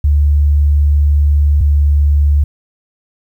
sine tone pair in turn, 72.9 / 72.64 Hz, D2 / D2, -12 / -18 cents, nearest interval unison, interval 6 cents, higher first, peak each -7 dBFS, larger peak neither, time 0.04-1.61 / 1.61-2.44 s, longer first, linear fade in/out 5 ms, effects 8-bit

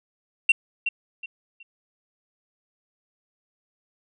sine tone with echo, 2734 Hz, F7, 37 cents flat, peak -10 dBFS, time 0.49-0.52 s, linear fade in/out 5 ms, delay 370 ms, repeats 3, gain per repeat -11 dB, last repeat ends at 1.63 s, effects tanh soft clip ceiling -11 dBFS

